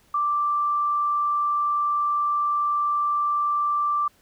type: tone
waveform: sine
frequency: 1174.7 Hz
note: D6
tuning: in tune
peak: -20 dBFS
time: 0.14-4.08 s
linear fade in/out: 5 ms
effects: pink hiss -60 dBFS RMS until 4.21 s